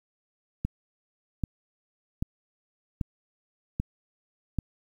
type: click train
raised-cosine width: 5 ms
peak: -15 dBFS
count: 6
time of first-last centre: 0.65-4.587 s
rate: 1.27 Hz
effects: 9-bit